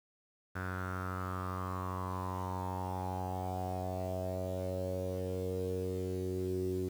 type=tone with low-pass filter sweep; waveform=sawtooth; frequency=92.5 Hz; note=F#2; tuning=in tune; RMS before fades=-37 dBFS; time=0.55-6.89 s; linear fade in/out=10 ms; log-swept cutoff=1500 to 350 Hz; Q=7.4; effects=9-bit